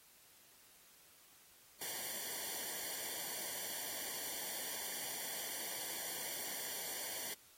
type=noise with comb filter; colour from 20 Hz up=white; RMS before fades=-43 dBFS; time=1.81-7.34 s; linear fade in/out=5 ms; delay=0.77 ms; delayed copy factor=-0.9; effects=white hiss -64 dBFS RMS until 7.57 s + AAC 48 kbps